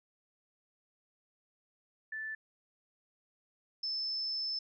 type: tone pair in turn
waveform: sine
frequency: 1756 / 5262 Hz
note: A6 / E8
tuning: -4 / -4 cents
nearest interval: octave + perfect fifth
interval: 1900 cents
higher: second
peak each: -37 / -33 dBFS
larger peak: second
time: 2.12-2.35 / 3.83-4.59 s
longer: second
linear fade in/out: 5 ms
effects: none